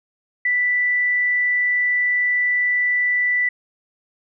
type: tone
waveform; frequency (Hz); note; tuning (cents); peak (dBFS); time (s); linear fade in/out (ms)
sine; 1975.5; B6; 0; -16; 0.45-3.49; 5
effects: none